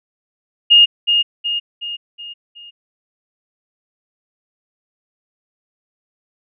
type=tone with echo; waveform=sine; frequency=2843 Hz; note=F7; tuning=30 cents sharp; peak=-5 dBFS; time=0.7-0.86 s; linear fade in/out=20 ms; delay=370 ms; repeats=5; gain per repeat=-6 dB; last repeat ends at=2.71 s; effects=none